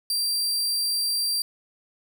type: tone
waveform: sawtooth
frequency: 4714 Hz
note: D8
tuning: 6 cents sharp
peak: -20 dBFS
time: 0.1-1.42 s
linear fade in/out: 2 ms
effects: none